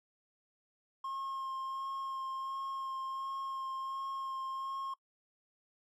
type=tone with vibrato; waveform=triangle; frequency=1071 Hz; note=C6; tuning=40 cents sharp; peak=-35 dBFS; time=1.04-4.94 s; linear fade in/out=5 ms; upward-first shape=sine; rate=1.4 Hz; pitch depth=14 cents each way; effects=noise-tail reverb RT60 0.1 s tail -22 dB re dry